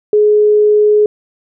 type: tone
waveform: sine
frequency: 420.7 Hz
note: G#4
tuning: 22 cents sharp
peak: -6 dBFS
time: 0.13-1.06 s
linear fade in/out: 2 ms
effects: none